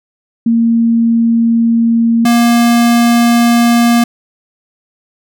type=tone pair in turn; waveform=sine / square; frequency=230.6 / 236.1 Hz; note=A#3 / A#3; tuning=-19 / +22 cents; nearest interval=unison; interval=41 cents; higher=second; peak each=-7 dBFS; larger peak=neither; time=0.46-2.25 / 2.25-4.04 s; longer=neither; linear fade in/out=5 ms; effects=none